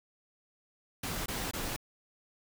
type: noise bursts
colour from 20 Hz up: pink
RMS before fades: -36 dBFS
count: 3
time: 1.03-1.764 s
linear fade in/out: 5 ms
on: 230 ms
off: 22 ms
effects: none